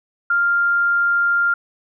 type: tone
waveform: sine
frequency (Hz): 1396.9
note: F6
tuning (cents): 0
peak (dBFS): -14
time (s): 0.3-1.54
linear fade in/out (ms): 5
effects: none